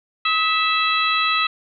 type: harmonic tone with a mistuned harmonic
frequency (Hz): 658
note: E5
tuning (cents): -3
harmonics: 2 / 3 / 4 / 5 / 6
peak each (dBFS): -20 / -27 / -22 / -27 / -24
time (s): 0.25-1.47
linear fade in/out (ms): 5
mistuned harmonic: 2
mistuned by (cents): -52
effects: none